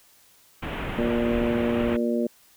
pink low-pass noise, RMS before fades -31 dBFS, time 0.62-1.97 s, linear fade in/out 10 ms, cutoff 3100 Hz, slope 48 dB/octave
harmonic tone, 118.2 Hz, A#2, 24 cents sharp, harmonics 2 / 3 / 4 / 5, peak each -24 / -28 / -30 / -30 dBFS, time 0.98-2.27 s, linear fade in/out 5 ms
effects white hiss -57 dBFS RMS until 2.56 s

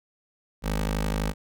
15% pulse tone with notch filter, 51.91 Hz, G#1, in tune, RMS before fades -27 dBFS, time 0.62-1.34 s, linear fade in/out 50 ms, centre 110 Hz, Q 1.6, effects none

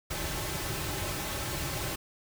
pink noise with comb filter, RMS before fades -34 dBFS, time 0.1-1.96 s, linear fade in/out 10 ms, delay 4.2 ms, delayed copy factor -0.6, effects none

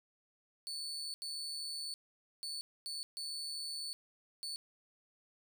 35% pulse tone bursts at uneven times, 4462 Hz, C#8, 11 cents sharp, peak -38 dBFS, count 6, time 0.67-1.14 / 1.22-1.94 / 2.43-2.61 / 2.86-3.03 / 3.17-3.93 / 4.43-4.56 s, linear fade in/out 0 ms, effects none

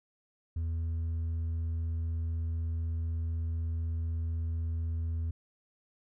triangle tone with hard clipping, 82 Hz, E2, 9 cents flat, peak -29 dBFS, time 0.56-5.31 s, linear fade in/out 5 ms, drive 1 dB, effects none

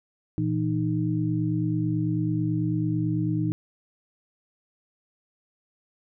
sine tone cluster, 115.8 / 164.9 / 308.5 Hz, A#2 / E3 / D#4, -11 / +1 / -15 cents, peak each -27 dBFS, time 0.38-3.52 s, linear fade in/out 0 ms, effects none

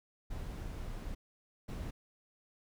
brown noise bursts at uneven times, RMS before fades -41 dBFS, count 2, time 0.3-1.15 / 1.68-1.91 s, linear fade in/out 10 ms, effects none

